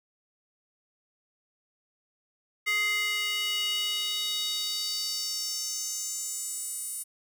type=tone with high-pass filter sweep; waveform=square; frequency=417.9 Hz; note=G#4; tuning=11 cents sharp; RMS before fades=-31 dBFS; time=2.66-7.04 s; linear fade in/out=20 ms; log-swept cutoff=2000 to 9500 Hz; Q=4; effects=none